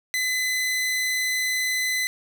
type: tone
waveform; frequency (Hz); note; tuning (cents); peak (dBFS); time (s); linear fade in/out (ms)
sawtooth; 2018; B6; +37; -19; 0.14-2.07; 0
effects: none